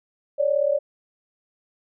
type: tone pair together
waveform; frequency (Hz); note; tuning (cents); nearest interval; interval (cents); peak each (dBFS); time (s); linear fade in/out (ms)
sine; 554.4 / 591.7; C#5 / D5; 0 / +13; minor second; 113; -21; 0.38-0.79; 20
effects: none